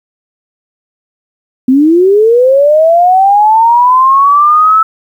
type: linear sweep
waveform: sine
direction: up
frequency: 249.6 to 1318.5 Hz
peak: -3 dBFS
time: 1.68-4.83 s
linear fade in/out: 5 ms
effects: 7-bit